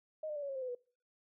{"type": "tone with pitch steps", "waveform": "sine", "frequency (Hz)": [622.3, 601.4, 581.3, 561.8, 543, 524.8, 507.2, 490.2], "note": ["D#5", "D5", "D5", "C#5", "C#5", "C5", "B4", "B4"], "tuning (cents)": [0, 41, -18, 23, -36, 5, 46, -13], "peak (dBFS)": -37, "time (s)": [0.23, 0.75], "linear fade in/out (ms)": 5, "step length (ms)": 65, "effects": ["noise-tail reverb RT60 0.4 s tail -23 dB re dry"]}